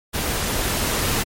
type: noise with level ramp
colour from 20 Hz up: pink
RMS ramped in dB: -24 to -21 dBFS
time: 0.13-1.24 s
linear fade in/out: 20 ms
effects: MP3 64 kbps